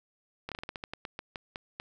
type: slowing click train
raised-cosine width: 0.3 ms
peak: -21 dBFS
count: 14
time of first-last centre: 0.49-1.799 s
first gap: 27 ms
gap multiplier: 1.2
effects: none